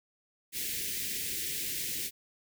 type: band-stop noise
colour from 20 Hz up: white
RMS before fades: -35 dBFS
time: 0.52-2.11 s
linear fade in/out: 50 ms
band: 460 to 1800 Hz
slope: 48 dB/octave
effects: none